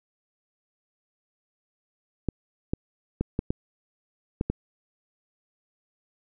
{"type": "clicks", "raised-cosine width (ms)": 3, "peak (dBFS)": -12, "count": 7, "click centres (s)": [2.287, 2.735, 3.21, 3.391, 3.505, 4.411, 4.5], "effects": []}